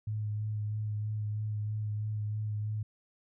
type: tone with vibrato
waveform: sine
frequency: 106.3 Hz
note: G#2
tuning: 41 cents sharp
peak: -31 dBFS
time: 0.07-2.83 s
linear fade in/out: 5 ms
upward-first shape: sine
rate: 3.1 Hz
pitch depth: 19 cents each way
effects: none